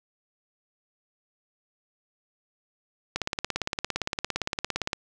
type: click train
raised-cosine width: 0.2 ms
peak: -10 dBFS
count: 32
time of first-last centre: 3.16-4.931 s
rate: 17.5 Hz
effects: none